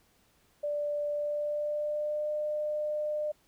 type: tone with pitch glide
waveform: sine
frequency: 587.3 to 602.1 Hz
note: D5 to D5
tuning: 0 to +43 cents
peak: -29 dBFS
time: 0.63-3.32 s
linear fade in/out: 10 ms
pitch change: +43 cents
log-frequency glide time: 1.08-2.3 s
effects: pink hiss -67 dBFS RMS until 3.47 s